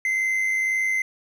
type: tone with amplitude modulation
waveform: triangle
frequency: 2067 Hz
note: C7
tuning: 22 cents flat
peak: -17 dBFS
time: 0.05-1.02 s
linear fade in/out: 2 ms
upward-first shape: sine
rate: 102 Hz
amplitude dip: 40%
effects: none